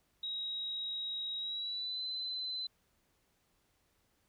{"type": "tone with pitch glide", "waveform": "sine", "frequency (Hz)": [3814, 4041], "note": ["A#7", "B7"], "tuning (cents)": [39, 39], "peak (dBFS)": -36, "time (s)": [0.23, 2.67], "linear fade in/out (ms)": 5, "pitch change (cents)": 100, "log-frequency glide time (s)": [1.37, 2.02], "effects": ["pink hiss -75 dBFS RMS until 4.28 s"]}